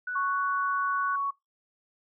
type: tone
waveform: sine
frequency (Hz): 1480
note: F#6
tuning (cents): 0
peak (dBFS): -30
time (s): 0.07-1.16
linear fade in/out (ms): 5
type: tone with pitch glide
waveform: sine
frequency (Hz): 1108.7 to 1115.8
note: C#6 to C#6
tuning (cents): 0 to +11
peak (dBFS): -26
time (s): 0.15-1.31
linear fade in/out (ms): 10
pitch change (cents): +11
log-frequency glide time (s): 0.28-0.38
effects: noise-tail reverb RT60 0.2 s tail -23 dB re dry